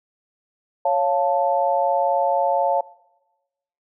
sine chord, Db augmented, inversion none, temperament equal, 554.4 / 698.5 / 880 Hz, Db5 / F5 / A5, 0 / 0 / 0 cents, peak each -21 dBFS, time 0.85-2.81 s, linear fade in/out 5 ms, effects noise-tail reverb RT60 1.0 s tail -21 dB re dry

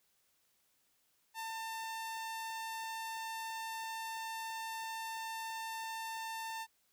sawtooth tone, 897 Hz, A5, 33 cents sharp, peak -36 dBFS, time 1.34-6.67 s, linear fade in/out 50 ms, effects white hiss -75 dBFS RMS until 6.92 s

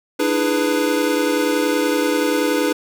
square chord, E dominant seventh, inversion third, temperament equal with one note detuned, 299.1 / 329.6 / 415.3 / 493.9 Hz, D4 / E4 / G#4 / B4, +32 / 0 / 0 / 0 cents, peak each -21 / -25 / -24 / -22 dBFS, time 0.19-2.73 s, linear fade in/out 10 ms, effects none

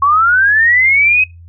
sine linear sweep, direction up, 1090 to 2554 Hz, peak -7 dBFS, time 0.02-1.24 s, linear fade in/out 5 ms, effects noise-tail reverb RT60 0.2 s tail -23 dB re dry + added 85 Hz sine -34 dBFS peak until 1.48 s

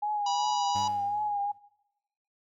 sine tone with vibrato, 825 Hz, G#5, 12 cents flat, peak -27 dBFS, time 0.02-1.52 s, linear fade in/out 10 ms, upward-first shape triangle, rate 2.7 Hz, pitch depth 50 cents each way
harmonic tone, 973 Hz, B5, 26 cents flat, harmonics 1 / 3 / 4 / 5 / 6 / 7, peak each -31 / -39 / -41 / -39 / -44 / -45 dBFS, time 0.26-0.88 s, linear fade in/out 5 ms
25% pulse tone with exponential decay, 98.4 Hz, G2, 7 cents sharp, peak -33 dBFS, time 0.75-1.58 s, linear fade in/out 5 ms, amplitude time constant 180 ms
effects noise-tail reverb RT60 0.9 s tail -21 dB re dry

